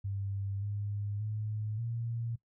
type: tone with pitch steps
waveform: sine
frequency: 98.9 / 102.4 / 107.1 / 116.3 Hz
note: G2 / G#2 / A2 / A#2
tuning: +16 / -24 / -46 / -4 cents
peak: -33 dBFS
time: 0.04-2.36 s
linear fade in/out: 10 ms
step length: 580 ms
effects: noise-tail reverb RT60 0.1 s tail -19 dB re dry